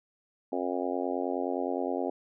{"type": "harmonic tone", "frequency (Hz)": 89.6, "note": "F2", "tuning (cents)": 45, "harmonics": [3, 4, 5, 6, 7, 8, 9], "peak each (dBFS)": [-34, -35, -36, -37, -37, -38, -39], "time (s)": [0.52, 2.1], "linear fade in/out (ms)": 5, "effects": []}